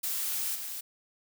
blue noise with level steps, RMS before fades -32 / -38 dBFS, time 0.03-0.81 s, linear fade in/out 10 ms, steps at 0.54 s, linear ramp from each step 20 ms, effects none

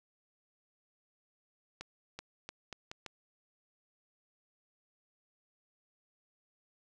accelerating click train, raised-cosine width 0.2 ms, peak -25 dBFS, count 6, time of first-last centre 1.81-3.063 s, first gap 380 ms, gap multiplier 0.79, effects none

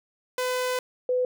sawtooth / sine tone pair in turn, 504 / 501.9 Hz, B4 / B4, +35 / +28 cents, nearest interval unison, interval 7 cents, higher first, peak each -21 dBFS, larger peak neither, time 0.38-0.79 / 1.09-1.25 s, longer first, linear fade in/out 2 ms, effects none

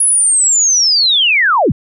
sine linear sweep, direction down, 10548 to 80 Hz, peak -8 dBFS, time 0-1.72 s, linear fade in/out 5 ms, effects none

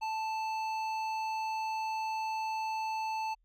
sine tone with hard clipping, 880 Hz, A5, in tune, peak -34 dBFS, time 0.01-3.35 s, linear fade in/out 20 ms, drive 11 dB, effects added 40 Hz sine -67 dBFS peak until 3.44 s

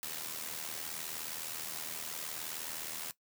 white noise with amplitude modulation, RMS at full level -38 dBFS, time 0.03-3.11 s, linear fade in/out 0 ms, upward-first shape sine, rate 79.3 Hz, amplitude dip 65%, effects noise-tail reverb RT60 0.1 s tail -17 dB re dry + high-pass 100 Hz 12 dB/octave

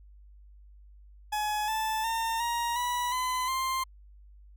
40% pulse tone with pitch steps, 845 / 876.3 / 908.8 / 942.5 / 977.4 / 1013.6 / 1051.2 Hz, G#5 / A5 / A#5 / A#5 / B5 / B5 / C6, +30 / -7 / -44 / +19 / -18 / +45 / +8 cents, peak -27 dBFS, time 1.32-3.84 s, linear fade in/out 10 ms, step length 360 ms, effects added 50 Hz sine -50 dBFS peak until 4.56 s

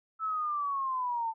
sine linear sweep, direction down, 1318.5 to 884 Hz, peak -29 dBFS, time 0.19-1.34 s, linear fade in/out 50 ms, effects none

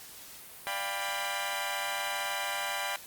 15% pulse chord, G dominant seventh, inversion second, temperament equal with one note detuned, 587.3 / 698.5 / 794 / 987.8 Hz, D5 / F5 / G5 / B5, 0 / 0 / +22 / 0 cents, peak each -33 / -33 / -29 / -30 dBFS, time 0.67-2.96 s, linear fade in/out 0 ms, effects white hiss -48 dBFS RMS until 3.06 s + Opus 48 kbps

